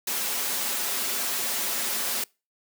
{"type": "noise with comb filter", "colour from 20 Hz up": "white", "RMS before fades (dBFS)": -28, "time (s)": [0.07, 2.24], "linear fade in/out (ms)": 5, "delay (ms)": 6.5, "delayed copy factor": -0.6, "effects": ["noise-tail reverb RT60 0.3 s tail -26 dB re dry", "high-pass 200 Hz 12 dB/octave"]}